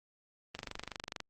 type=click train; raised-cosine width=0.2 ms; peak=-21 dBFS; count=17; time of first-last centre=0.55-1.203 s; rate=24.5 Hz; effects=Opus 24 kbps